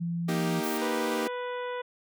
sine tone, 170 Hz, F3, 46 cents flat, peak -28 dBFS, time 0-0.61 s, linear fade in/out 20 ms
sawtooth chord, Eb major, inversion second, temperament equal, 233.1 / 311.1 / 392 Hz, Bb3 / Eb4 / G4, 0 / 0 / 0 cents, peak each -29 / -29 / -29 dBFS, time 0.28-1.28 s, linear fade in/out 10 ms
violet noise, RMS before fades -38 dBFS, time 0.63-0.78 s, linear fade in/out 10 ms
harmonic tone, 493.7 Hz, B4, 1 cent flat, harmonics 1 / 2 / 3 / 4 / 5 / 6 / 7, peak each -33 / -37 / -42 / -45 / -50 / -52 / -50 dBFS, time 0.81-1.82 s, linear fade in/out 10 ms
effects none

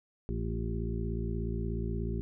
harmonic tone with a mistuned harmonic, 56.7 Hz, A#1, 47 cents flat, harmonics 1 / 2 / 3 / 4 / 6 / 7, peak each -34 / -37 / -39 / -40 / -42 / -42 dBFS, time 0.29-2.21 s, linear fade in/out 0 ms, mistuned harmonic 6, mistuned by +29 cents, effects none

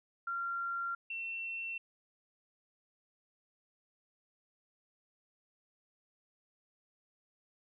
sine tone pair in turn, 1380 / 2702 Hz, F6 / E7, -21 / +42 cents, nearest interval octave, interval 1163 cents, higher second, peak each -34 / -37 dBFS, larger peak first, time 0.27-0.95 / 1.1-1.78 s, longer neither, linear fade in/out 5 ms, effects none

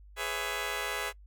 10% pulse chord, C# minor seventh, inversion second, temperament just, 415.8 / 498.9 / 554.4 / 665.2 Hz, G#4 / B4 / C#5 / E5, +2 / +17 / 0 / +16 cents, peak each -29 / -30 / -32 / -31 dBFS, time 0.16-1.13 s, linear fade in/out 50 ms, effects noise-tail reverb RT60 0.1 s tail -24 dB re dry + added 50 Hz sine -50 dBFS peak until 1.26 s

